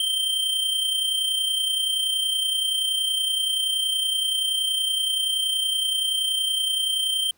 square tone with amplitude modulation, 3136 Hz, G7, in tune, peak -20 dBFS, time 0-7.31 s, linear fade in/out 2 ms, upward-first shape sine, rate 30.6 Hz, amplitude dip 45%, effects pink hiss -62 dBFS RMS until 7.37 s

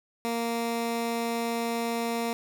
15% pulse tone, 232.5 Hz, A#3, 4 cents flat, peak -21 dBFS, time 0.25-2.33 s, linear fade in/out 0 ms, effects none

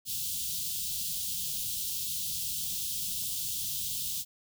white band-stop noise, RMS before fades -34 dBFS, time 0.05-4.25 s, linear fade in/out 50 ms, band 200 to 3000 Hz, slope 48 dB/octave, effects none

